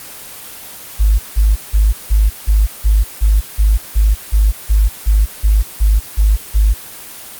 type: tone bursts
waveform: sine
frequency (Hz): 51.91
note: G#1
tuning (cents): 0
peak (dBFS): -7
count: 16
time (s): 0.99-6.74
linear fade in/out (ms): 20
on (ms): 200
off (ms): 170
effects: white hiss -32 dBFS RMS until 7.39 s + Opus 24 kbps